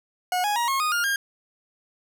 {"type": "tone with pitch steps", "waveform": "40% pulse", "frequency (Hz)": [727, 830.3, 948.3, 1083, 1236.9, 1412.6, 1613.3], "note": ["F#5", "G#5", "A#5", "C#6", "D#6", "F6", "G6"], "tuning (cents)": [-31, -1, 29, -41, -11, 19, 49], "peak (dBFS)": -21, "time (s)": [0.32, 1.16], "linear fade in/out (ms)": 2, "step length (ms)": 120, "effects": []}